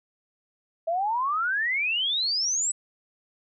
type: exponential sweep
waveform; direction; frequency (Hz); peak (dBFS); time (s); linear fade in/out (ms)
sine; up; 642 to 8020; -23; 0.87-2.72; 10
effects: none